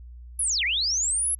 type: linear two-way sweep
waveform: sine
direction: down then up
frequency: 11260 to 1838 to 11260 Hz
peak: -22 dBFS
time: 0.39-1.35 s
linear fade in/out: 5 ms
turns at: 0.64 s
effects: added 60 Hz sine -40 dBFS peak until 1.39 s